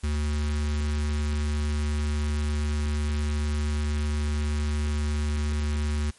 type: tone with notch filter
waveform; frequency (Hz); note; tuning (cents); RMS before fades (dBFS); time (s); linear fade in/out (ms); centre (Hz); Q
square; 74.3; D2; +21; -26; 0.03-6.11; 10; 630; 0.78
effects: white hiss -55 dBFS RMS until 6.18 s + MP3 48 kbps